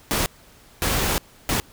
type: noise bursts at uneven times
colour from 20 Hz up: pink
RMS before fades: -22 dBFS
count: 3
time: 0.11-0.26 / 0.82-1.18 / 1.49-1.6 s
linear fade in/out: 0 ms
effects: pink hiss -51 dBFS RMS until 1.72 s